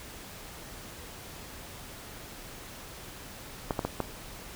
clicks, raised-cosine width 1 ms, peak -14 dBFS, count 4, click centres 3.708 / 3.792 / 3.85 / 4.003 s, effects pink hiss -45 dBFS RMS until 4.55 s

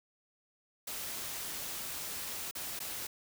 white noise with dropouts, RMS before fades -40 dBFS, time 0.87-3.07 s, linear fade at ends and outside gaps 5 ms, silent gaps 2.512-2.551 / 2.792-2.801 s, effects none

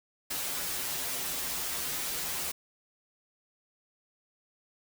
white noise with comb filter, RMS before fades -34 dBFS, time 0.3-2.52 s, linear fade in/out 10 ms, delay 9.2 ms, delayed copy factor -0.85, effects none

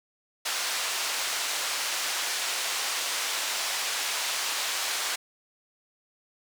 white band-pass noise, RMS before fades -30 dBFS, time 0.45-5.16 s, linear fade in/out 10 ms, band 660 to 6500 Hz, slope 12 dB/octave, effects none

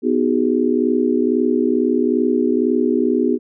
sine chord, G# minor seventh, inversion first, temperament just, 249.2 / 311.5 / 373.8 / 415.3 Hz, B3 / D#4 / F#4 / G#4, +16 / +2 / +18 / 0 cents, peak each -18 / -20 / -20 / -21 dBFS, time 0.02-3.39 s, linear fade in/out 50 ms, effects none

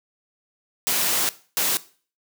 white noise bursts at uneven times, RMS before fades -22 dBFS, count 2, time 0.87-1.29 / 1.57-1.77 s, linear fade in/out 0 ms, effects noise-tail reverb RT60 0.4 s tail -17 dB re dry + high-pass 150 Hz 12 dB/octave

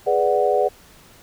sine chord, G# half-diminished seventh, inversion none, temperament equal, 415.3 / 493.9 / 587.3 / 740 Hz, G#4 / B4 / D5 / F#5, 0 / 0 / 0 / 0 cents, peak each -21 dBFS, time 0.06-0.69 s, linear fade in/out 20 ms, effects pink hiss -49 dBFS RMS until 1.22 s

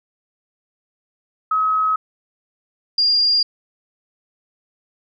sine tone pair in turn, 1277 / 4808 Hz, D#6 / D8, +45 / +40 cents, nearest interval octave + major seventh, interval 2295 cents, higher second, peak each -15 / -13 dBFS, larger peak second, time 1.51-1.96 / 2.98-3.43 s, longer neither, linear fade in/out 5 ms, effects none

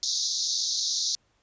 white band-pass noise, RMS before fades -28 dBFS, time 0.03-1.15 s, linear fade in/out 0 ms, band 3700 to 6500 Hz, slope 96 dB/octave, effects pink hiss -69 dBFS RMS until 1.42 s + resampled to 16000 Hz

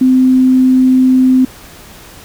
sine tone, 257.9 Hz, C4, 25 cents flat, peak -5 dBFS, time 0.01-1.45 s, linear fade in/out 5 ms, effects pink hiss -36 dBFS RMS until 2.24 s

